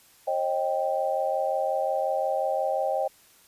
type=chord; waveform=sine; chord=C minor; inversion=none; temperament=equal with one note detuned; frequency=536.7 / 622.3 / 784 Hz; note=C5 / Eb5 / G5; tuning=+44 / 0 / 0 cents; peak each=-28 dBFS; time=0.27-3.08 s; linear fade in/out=10 ms; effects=white hiss -57 dBFS RMS until 3.47 s + resampled to 32000 Hz